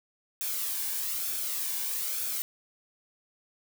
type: noise with flanger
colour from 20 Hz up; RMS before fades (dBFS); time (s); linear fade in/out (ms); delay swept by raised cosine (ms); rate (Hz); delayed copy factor
blue; -32; 0.41-2.42; 0; 1 to 1.57; 1.1; -0.5
effects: none